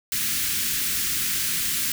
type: band-stop noise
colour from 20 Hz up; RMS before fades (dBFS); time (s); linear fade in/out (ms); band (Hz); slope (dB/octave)
white; -25; 0.12-1.92; 2; 310 to 1500; 24
effects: none